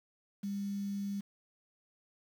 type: tone with quantisation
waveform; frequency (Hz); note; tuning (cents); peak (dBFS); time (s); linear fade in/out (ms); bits
sine; 200.1; G3; +36; -34; 0.43-1.21; 10; 9
effects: none